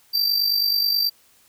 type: tone with amplitude modulation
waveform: square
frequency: 4684 Hz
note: D8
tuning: 5 cents flat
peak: -16 dBFS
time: 0.13-1.1 s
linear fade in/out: 20 ms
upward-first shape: sine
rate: 49.3 Hz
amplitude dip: 60%
effects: white hiss -57 dBFS RMS until 1.48 s